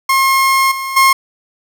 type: tone with level steps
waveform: 30% pulse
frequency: 1073 Hz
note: C6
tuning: 43 cents sharp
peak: -7 / -17 / -4 dBFS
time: 0.09-1.13 s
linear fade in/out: 5 ms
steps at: 0.71 / 0.96 s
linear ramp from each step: 10 ms
effects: none